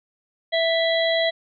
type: harmonic tone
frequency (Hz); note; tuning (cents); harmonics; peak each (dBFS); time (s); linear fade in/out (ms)
659.3; E5; 0; 1 / 3 / 5 / 6; -20 / -25 / -27 / -28; 0.52-1.31; 20
effects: none